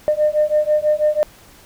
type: beating tone pair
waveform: sine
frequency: 602 / 608.1 Hz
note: D5 / D#5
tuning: +43 / -40 cents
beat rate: 6.1 Hz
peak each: -16 dBFS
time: 0.08-1.23 s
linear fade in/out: 0 ms
effects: tanh soft clip ceiling -7 dBFS + pink hiss -46 dBFS RMS until 1.65 s